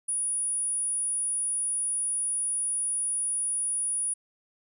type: tone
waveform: sine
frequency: 9720 Hz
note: D#9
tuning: 42 cents flat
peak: -26 dBFS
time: 0.08-4.14 s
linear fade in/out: 10 ms
effects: none